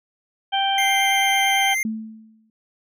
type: harmonic tone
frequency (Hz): 784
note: G5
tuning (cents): 0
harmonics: 1 / 2 / 3 / 4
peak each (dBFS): -20 / -29 / -32 / -23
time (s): 0.52-1.75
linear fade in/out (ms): 20
type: tone with vibrato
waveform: square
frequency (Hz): 2093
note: C7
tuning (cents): 0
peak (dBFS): -21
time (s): 0.78-1.83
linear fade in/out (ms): 2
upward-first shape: triangle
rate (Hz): 9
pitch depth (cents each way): 19
type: tone with exponential decay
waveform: sine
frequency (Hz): 220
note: A3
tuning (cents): 0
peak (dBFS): -20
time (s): 1.85-2.5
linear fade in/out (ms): 2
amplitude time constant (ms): 140
effects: none